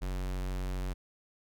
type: tone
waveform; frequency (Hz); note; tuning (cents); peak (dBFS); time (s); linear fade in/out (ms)
square; 46.25; F#1; 0; -33; 0.01-0.94; 20
effects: none